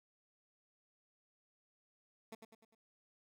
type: tone with echo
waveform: 15% pulse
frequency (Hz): 223.1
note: A3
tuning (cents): +24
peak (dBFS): -40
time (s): 2.32-2.35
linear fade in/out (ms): 5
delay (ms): 100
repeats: 4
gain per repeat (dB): -6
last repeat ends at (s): 2.75
effects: none